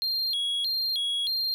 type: tone with vibrato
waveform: triangle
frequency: 3734 Hz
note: A#7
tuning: 2 cents sharp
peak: -24 dBFS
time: 0.02-1.54 s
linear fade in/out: 0 ms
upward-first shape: square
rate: 1.6 Hz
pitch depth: 200 cents each way
effects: none